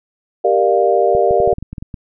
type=chord; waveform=sine; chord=G minor seventh; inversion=none; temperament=equal with one note detuned; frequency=392 / 466.2 / 599 / 698.5 Hz; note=G4 / Bb4 / D5 / F5; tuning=0 / 0 / +34 / 0 cents; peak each=-16 dBFS; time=0.44-1.54 s; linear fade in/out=10 ms
type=clicks; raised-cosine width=5 ms; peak=-15 dBFS; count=11; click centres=1.15 / 1.309 / 1.402 / 1.476 / 1.529 / 1.584 / 1.626 / 1.73 / 1.782 / 1.825 / 1.942 s
effects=none